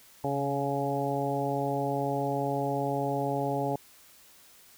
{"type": "harmonic tone with a mistuned harmonic", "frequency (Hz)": 140, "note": "C#3", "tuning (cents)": 18, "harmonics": [1, 2, 3, 4, 5, 6], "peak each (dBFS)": [-34, -34, -34, -34, -34, -34], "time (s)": [0.24, 3.76], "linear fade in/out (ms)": 2, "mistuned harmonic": 1, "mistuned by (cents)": -28, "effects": ["white hiss -56 dBFS RMS until 4.77 s"]}